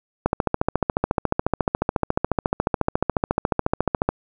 click train, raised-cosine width 1 ms, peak -4 dBFS, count 55, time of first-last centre 0.26-4.09 s, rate 14.1 Hz, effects none

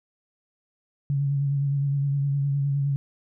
sine tone with vibrato, 140.3 Hz, C#3, 21 cents sharp, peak -21 dBFS, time 1.1-2.96 s, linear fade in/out 0 ms, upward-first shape sine, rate 9.7 Hz, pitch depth 30 cents each way, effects none

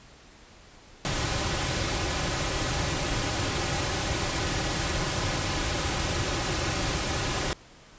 pink noise with comb filter, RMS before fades -28 dBFS, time 1.05-7.53 s, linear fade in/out 0 ms, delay 4.4 ms, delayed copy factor -0.5, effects pink hiss -52 dBFS RMS until 7.98 s + resampled to 16000 Hz

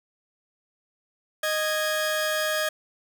sawtooth tone pair together, 620 / 1655.2 Hz, D#5 / G#6, -6 / -6 cents, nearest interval octave + perfect fourth, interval 1700 cents, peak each -22 / -24 dBFS, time 1.43-2.69 s, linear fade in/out 5 ms, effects none

